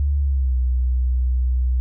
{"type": "tone with pitch glide", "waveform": "sine", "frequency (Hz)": [71.1, 62.62], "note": ["C#2", "B1"], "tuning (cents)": [45, 25], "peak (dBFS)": -16, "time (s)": [0, 1.8], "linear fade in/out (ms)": 0, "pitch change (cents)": -220, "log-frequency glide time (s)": [0.19, 0.57], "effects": []}